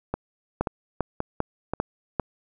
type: two click trains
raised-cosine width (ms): 1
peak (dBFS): -9 / -12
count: 5 / 4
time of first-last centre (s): 0.61-2.197 / 0.14-1.736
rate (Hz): 2.52 / 1.88
effects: none